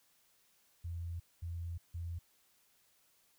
sine tone bursts at uneven times, 85 Hz, F2, 46 cents flat, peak -38 dBFS, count 3, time 0.84-1.2 / 1.42-1.78 / 1.94-2.19 s, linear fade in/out 10 ms, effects white hiss -71 dBFS RMS until 3.38 s

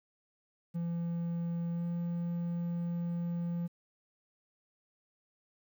triangle tone with pitch glide, 170 to 171.78 Hz, F3 to F3, -46 to -28 cents, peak -30 dBFS, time 0.74-3.68 s, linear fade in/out 20 ms, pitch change +18 cents, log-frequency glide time 1.73-1.85 s, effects 11-bit

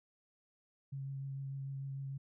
sine tone with vibrato, 136.6 Hz, C#3, 25 cents flat, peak -39 dBFS, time 0.92-2.18 s, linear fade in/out 10 ms, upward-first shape sine, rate 6.7 Hz, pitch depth 13 cents each way, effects none

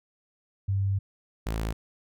sine / sawtooth tone pair in turn, 98 / 54.86 Hz, G2 / A1, 0 / -4 cents, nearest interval minor seventh, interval 1004 cents, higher first, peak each -23 / -24 dBFS, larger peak first, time 0.68-0.99 / 1.46-1.73 s, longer first, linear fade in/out 10 ms, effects none

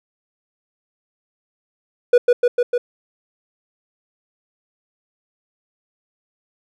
triangle tone with echo, 487.9 Hz, B4, 21 cents flat, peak -5 dBFS, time 2.13-2.18 s, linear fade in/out 5 ms, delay 150 ms, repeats 4, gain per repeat -2 dB, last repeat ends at 2.78 s, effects none

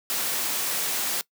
white noise, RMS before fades -27 dBFS, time 0.1-1.21 s, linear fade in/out 0 ms, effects noise-tail reverb RT60 0.1 s tail -21 dB re dry + high-pass 200 Hz 12 dB/octave

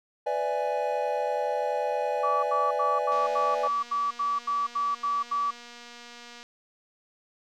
triangle chord, E dominant seventh, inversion second, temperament equal with one note detuned, 498.2 / 587.3 / 659.3 / 830.6 Hz, B4 / D5 / E5 / G#5, +15 / 0 / 0 / 0 cents, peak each -29 / -28 / -33 / -28 dBFS, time 0.26-3.68 s, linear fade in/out 10 ms
sine tone bursts, 1149 Hz, D6, 38 cents flat, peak -24 dBFS, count 12, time 2.23-5.51 s, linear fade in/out 10 ms, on 200 ms, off 80 ms
click train, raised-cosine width 0.2 ms, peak -29 dBFS, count 792, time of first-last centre 3.12-6.43 s, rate 239 Hz
effects none

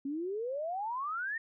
sine exponential sweep, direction up, 267.7 to 1864.7 Hz, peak -33 dBFS, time 0.05-1.38 s, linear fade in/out 5 ms, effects none

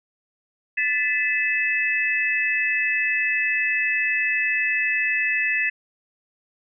sine tone cluster, 1754 / 2006 / 2606 Hz, A6 / B6 / E7, -6 / +26 / -20 cents, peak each -24 dBFS, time 0.77-5.7 s, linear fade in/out 10 ms, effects none

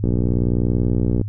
click train, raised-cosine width 3 ms, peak -7 dBFS, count 72, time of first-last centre 0.04-1.214 s, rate 60.5 Hz, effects added 103 Hz sine -24 dBFS peak until 1.28 s

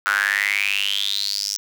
square tone with high-pass filter sweep, 50.3 Hz, G1, 45 cents sharp, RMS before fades -22 dBFS, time 0.06-1.57 s, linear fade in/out 0 ms, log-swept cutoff 1400 to 5700 Hz, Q 9.4, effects none

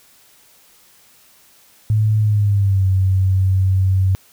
sine tone with pitch glide, 107.6 to 94.76 Hz, A2 to F#2, -38 to +42 cents, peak -12 dBFS, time 1.9-4.15 s, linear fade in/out 0 ms, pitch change -220 cents, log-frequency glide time 2.19-2.87 s, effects white hiss -51 dBFS RMS until 4.32 s

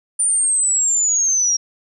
sine linear sweep, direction down, 9220 to 5600 Hz, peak -14 dBFS, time 0.19-1.57 s, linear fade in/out 10 ms, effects none

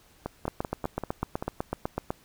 two click trains, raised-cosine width 1 ms, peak -14 / -17 dBFS, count 14 / 7, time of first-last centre 0.48-2.105 / 0.26-1.425 s, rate 8 / 5.15 Hz, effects pink hiss -59 dBFS RMS until 2.24 s

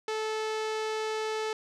sawtooth tone with low-pass filter, 435.9 Hz, A4, 16 cents flat, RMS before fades -32 dBFS, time 0.08-1.53 s, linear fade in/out 2 ms, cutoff 5700 Hz, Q 0.92, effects none

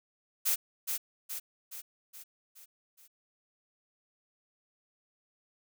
blue noise with echo, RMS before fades -28 dBFS, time 0.45-0.56 s, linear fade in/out 20 ms, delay 420 ms, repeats 6, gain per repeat -5 dB, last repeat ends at 3.08 s, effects none

